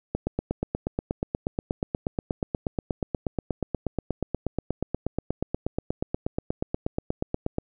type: click train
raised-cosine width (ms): 2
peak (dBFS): -12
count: 63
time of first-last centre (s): 0.15-7.584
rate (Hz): 8.34
effects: none